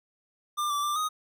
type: tone with pitch steps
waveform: square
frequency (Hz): 1195 / 1163 / 1183 / 1247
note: D6 / D6 / D6 / D#6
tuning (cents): +30 / -17 / +12 / +3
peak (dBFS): -27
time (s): 0.57-1.09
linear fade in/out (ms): 20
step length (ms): 130
effects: none